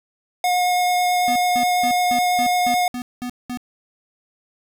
square tone with vibrato, 720 Hz, F#5, 47 cents flat, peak -17 dBFS, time 0.44-2.88 s, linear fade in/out 2 ms, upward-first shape sine, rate 9.1 Hz, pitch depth 8 cents each way
square tone bursts, 246.9 Hz, B3, in tune, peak -26 dBFS, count 9, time 1.28-3.573 s, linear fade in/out 0 ms, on 77 ms, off 200 ms
effects none

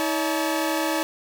sawtooth tone cluster, 319.7 / 569 / 870 Hz, D#4 / C#5 / A5, +47 / +45 / -20 cents, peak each -21 / -24 / -25 dBFS, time 0-1.03 s, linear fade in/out 0 ms, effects 7-bit

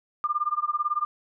sine tone with tremolo, 1200 Hz, D6, 37 cents sharp, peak -20 dBFS, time 0.24-1.05 s, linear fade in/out 0 ms, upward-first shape sine, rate 18 Hz, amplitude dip 95%, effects none

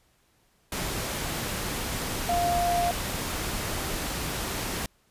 sine tone in noise, 698.5 Hz, F5, in tune, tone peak -23 dBFS, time 2.29-2.91 s, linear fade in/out 2 ms, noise pink, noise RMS -31 dBFS, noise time 0.72-4.86 s, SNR +5 dB, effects pink hiss -66 dBFS RMS until 5.1 s + resampled to 32000 Hz

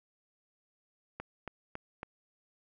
click train, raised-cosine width 0.5 ms, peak -24 dBFS, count 4, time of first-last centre 1.2-2.031 s, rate 3.61 Hz, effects none

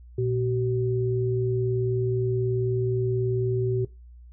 sine tone pair together, 118.69 / 380 Hz, A#2 / F#4, +32 / +46 cents, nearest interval octave + minor sixth, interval 2014 cents, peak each -25 dBFS, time 0.18-3.85 s, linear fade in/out 5 ms, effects noise-tail reverb RT60 0.2 s tail -18 dB re dry + added 60 Hz sine -44 dBFS peak until 4.32 s

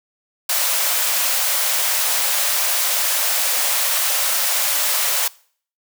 white high-pass noise, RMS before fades -19 dBFS, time 0.49-5.28 s, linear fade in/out 5 ms, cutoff 500 Hz, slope 96 dB/octave, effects noise-tail reverb RT60 0.5 s tail -22 dB re dry

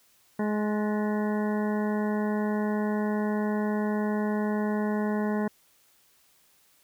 harmonic tone with a mistuned harmonic, 210.5 Hz, G#3, 24 cents sharp, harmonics 1 / 2 / 3 / 4 / 5 / 7 / 8 / 9, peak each -26 / -32 / -36 / -38 / -40 / -43 / -44 / -45 dBFS, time 0.39-5.48 s, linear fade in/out 5 ms, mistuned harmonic 8, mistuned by +59 cents, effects white hiss -63 dBFS RMS until 6.83 s

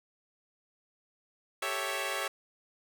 10% pulse chord, A dominant seventh, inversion third, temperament equal, 392 / 440 / 554.4 / 659.3 Hz, G4 / A4 / C#5 / E5, 0 / 0 / 0 / 0 cents, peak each -30 / -32 / -27 / -29 dBFS, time 1.62-2.28 s, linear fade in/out 5 ms, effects none

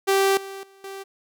sawtooth tone with level steps, 390 Hz, G4, 9 cents flat, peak -13 / -30 / -46 / -30 dBFS, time 0.07-1.04 s, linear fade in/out 20 ms, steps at 0.37 / 0.63 / 0.84 s, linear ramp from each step 2 ms, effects none

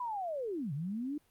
sine linear two-way sweep, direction down then up, 1010 to 131.1 to 305.5 Hz, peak -34 dBFS, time 0-1.18 s, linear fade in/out 5 ms, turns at 0.73 s, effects pink hiss -70 dBFS RMS until 1.3 s + Opus 48 kbps

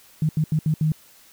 sine tone bursts at uneven times, 155.4 Hz, D#3, 2 cents flat, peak -17 dBFS, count 5, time 0.22-0.29 / 0.37-0.44 / 0.52-0.59 / 0.66-0.74 / 0.81-0.92 s, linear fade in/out 2 ms, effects white hiss -52 dBFS RMS until 1.32 s

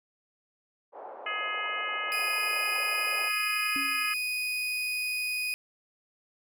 white band-pass noise, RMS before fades -43 dBFS, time 0.92-3.31 s, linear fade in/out 50 ms, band 480 to 840 Hz, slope 24 dB/octave
harmonic tone, 420 Hz, G#4, 19 cents sharp, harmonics 3 / 4 / 5 / 6 / 7, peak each -34 / -37 / -35 / -39 / -39 dBFS, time 1.26-4.14 s, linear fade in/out 5 ms
35% pulse tone, 2489 Hz, D#7, in tune, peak -27 dBFS, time 2.12-5.54 s, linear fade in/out 0 ms
sine tone with exponential decay, 277.2 Hz, C#4, in tune, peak -33 dBFS, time 3.76-4.2 s, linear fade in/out 0 ms, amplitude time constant 95 ms
effects none

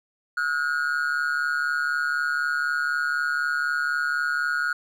triangle tone with amplitude modulation, 1444 Hz, F#6, 43 cents flat, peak -17 dBFS, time 0.37-4.73 s, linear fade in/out 5 ms, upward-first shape sine, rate 144 Hz, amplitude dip 80%, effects none

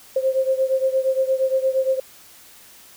sine beating tone pair, 525 / 533.6 Hz, C5 / C5, +6 / +34 cents, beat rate 8.6 Hz, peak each -19 / -22 dBFS, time 0.16-2 s, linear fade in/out 5 ms, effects white hiss -47 dBFS RMS until 2.96 s

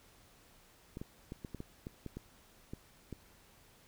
clicks, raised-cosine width 3 ms, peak -29 dBFS, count 11, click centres 0.971 / 1.015 / 1.321 / 1.448 / 1.547 / 1.604 / 1.869 / 2.063 / 2.17 / 2.735 / 3.127 s, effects pink hiss -63 dBFS RMS until 3.87 s

